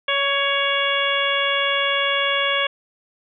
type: harmonic tone with a mistuned harmonic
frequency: 560 Hz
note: C#5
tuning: 18 cents sharp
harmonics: 1 / 2 / 3 / 4 / 5 / 6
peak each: -25 / -25 / -25 / -25 / -25 / -25 dBFS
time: 0.08-2.67 s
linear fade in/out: 5 ms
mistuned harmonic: 3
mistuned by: -19 cents
effects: none